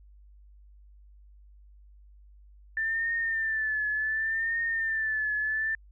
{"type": "tone with vibrato", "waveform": "sine", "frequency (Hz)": 1775, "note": "A6", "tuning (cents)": 15, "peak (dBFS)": -26, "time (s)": [2.77, 5.75], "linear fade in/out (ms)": 2, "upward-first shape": "triangle", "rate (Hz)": 0.68, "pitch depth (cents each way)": 69, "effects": ["added 50 Hz sine -51 dBFS peak until 5.91 s"]}